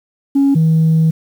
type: tone pair in turn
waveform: sine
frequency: 277.2 / 160.41 Hz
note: C#4 / E3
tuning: 0 / -47 cents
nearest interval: major sixth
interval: 947 cents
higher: first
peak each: -7 dBFS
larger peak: neither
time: 0.35-0.55 / 0.55-1.11 s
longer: second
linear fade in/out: 10 ms
effects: tanh soft clip ceiling -6 dBFS + 7-bit